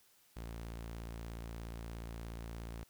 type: tone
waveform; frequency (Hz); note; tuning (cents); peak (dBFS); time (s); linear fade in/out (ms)
sawtooth; 56.9; A#1; -41; -39; 0.36-2.84; 10
effects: white hiss -68 dBFS RMS until 2.89 s